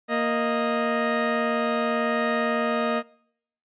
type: tone pair together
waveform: 20% pulse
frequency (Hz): 233.1 / 621.3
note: A#3 / D#5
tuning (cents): 0 / -3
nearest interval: octave + perfect fourth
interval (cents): 1697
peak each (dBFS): -20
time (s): 0.08-3.03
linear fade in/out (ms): 50
effects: noise-tail reverb RT60 0.7 s tail -24 dB re dry + resampled to 8000 Hz